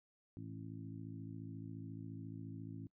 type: harmonic tone with a mistuned harmonic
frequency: 54.3 Hz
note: A1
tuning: 22 cents flat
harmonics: 2 / 3 / 4 / 5 / 6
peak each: -49 / -51 / -56 / -51 / -57 dBFS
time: 0.37-2.87 s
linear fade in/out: 0 ms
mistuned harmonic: 6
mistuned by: +16 cents
effects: noise-tail reverb RT60 0.1 s tail -23 dB re dry